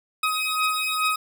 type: beating tone pair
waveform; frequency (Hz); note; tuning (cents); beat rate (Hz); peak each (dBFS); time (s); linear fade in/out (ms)
20% pulse; 1260 / 1262.4; D#6 / D#6; +21 / +25; 2.4; -20; 0.23-1.16; 5
effects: none